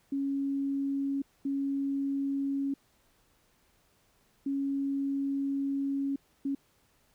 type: tone bursts at uneven times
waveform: sine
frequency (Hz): 276.5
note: C#4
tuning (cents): -4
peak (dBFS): -28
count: 4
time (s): 0.12-1.22 / 1.45-2.74 / 4.46-6.16 / 6.45-6.55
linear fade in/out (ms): 5
effects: pink hiss -68 dBFS RMS until 7.14 s